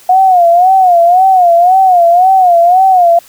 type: tone with vibrato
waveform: sine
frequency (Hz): 722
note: F#5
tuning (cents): -43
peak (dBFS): -3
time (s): 0.09-3.19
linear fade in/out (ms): 5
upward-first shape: sine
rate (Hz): 1.9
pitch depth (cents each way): 110
effects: white hiss -40 dBFS RMS until 3.28 s